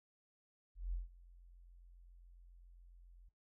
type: tone with ADSR envelope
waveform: sine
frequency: 43.65 Hz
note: F1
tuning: in tune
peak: -35 dBFS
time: 0.75-3.29 s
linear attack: 180 ms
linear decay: 150 ms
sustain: -22 dB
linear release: 7 ms
effects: noise-tail reverb RT60 0.2 s tail -22 dB re dry